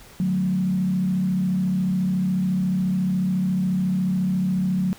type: tone with frequency modulation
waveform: sine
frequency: 185 Hz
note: F#3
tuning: in tune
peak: -19 dBFS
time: 0.2-4.93 s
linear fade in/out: 0 ms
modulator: 34.1 Hz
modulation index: 0.64
effects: pink hiss -47 dBFS RMS until 4.98 s